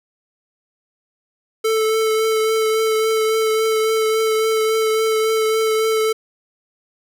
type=tone with vibrato; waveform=square; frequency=440 Hz; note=A4; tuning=in tune; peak=-16 dBFS; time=1.64-6.13 s; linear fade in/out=10 ms; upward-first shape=triangle; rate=3.6 Hz; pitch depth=17 cents each way; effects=none